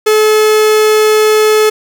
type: tone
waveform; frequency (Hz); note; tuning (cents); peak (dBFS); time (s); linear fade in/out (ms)
45% pulse; 430.2; A4; -39; -6; 0.06-1.7; 10
effects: none